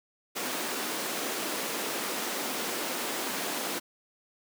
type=high-pass noise; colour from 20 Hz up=pink; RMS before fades=-33 dBFS; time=0.35-3.8 s; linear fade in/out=20 ms; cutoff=240 Hz; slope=24 dB/octave; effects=none